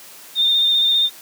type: tone with vibrato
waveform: sine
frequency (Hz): 3636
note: A#7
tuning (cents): -44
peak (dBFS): -13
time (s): 0.35-1.1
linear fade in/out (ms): 50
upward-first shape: triangle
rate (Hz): 15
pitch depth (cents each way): 30
effects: white hiss -41 dBFS RMS until 1.21 s + high-pass 200 Hz 12 dB/octave